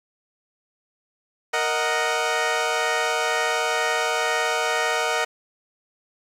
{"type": "chord", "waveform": "15% pulse", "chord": "D# minor", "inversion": "second", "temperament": "equal", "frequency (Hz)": [466.2, 622.3, 740], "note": ["A#4", "D#5", "F#5"], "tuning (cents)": [0, 0, 0], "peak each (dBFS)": -19, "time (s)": [1.53, 5.25], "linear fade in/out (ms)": 10, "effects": ["low-pass 8000 Hz 12 dB/octave", "8-bit"]}